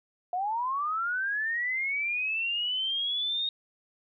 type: linear sweep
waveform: sine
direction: up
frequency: 698.5 to 3729 Hz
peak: -27 dBFS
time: 0.33-3.49 s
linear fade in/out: 2 ms
effects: none